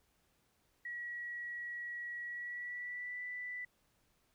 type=tone with pitch glide; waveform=sine; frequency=1920 to 1979.7 Hz; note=B6 to B6; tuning=-49 to +4 cents; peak=-40 dBFS; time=0.85-3.65 s; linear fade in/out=5 ms; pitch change=+53 cents; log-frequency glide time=2.24-3.22 s; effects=pink hiss -75 dBFS RMS until 4.34 s